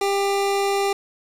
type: tone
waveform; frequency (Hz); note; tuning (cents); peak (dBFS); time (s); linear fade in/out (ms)
25% pulse; 397.4; G4; +24; -15; 0.01-0.93; 5
effects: low-pass 11000 Hz 12 dB/octave + 7-bit